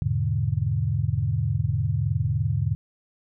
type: chord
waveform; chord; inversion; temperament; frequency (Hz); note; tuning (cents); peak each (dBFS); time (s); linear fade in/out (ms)
sine; E dominant seventh; none; equal; 82.41 / 103.83 / 123.47 / 146.83; E2 / G#2 / B2 / D3; 0 / 0 / 0 / 0; -30 / -25 / -27 / -27; 0.02-2.75; 0
effects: none